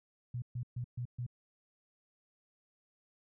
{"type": "tone bursts", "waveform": "sine", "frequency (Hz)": 122, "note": "B2", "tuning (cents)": -21, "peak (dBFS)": -35, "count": 5, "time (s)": [0.34, 1.265], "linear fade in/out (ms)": 5, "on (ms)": 81, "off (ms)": 130, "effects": []}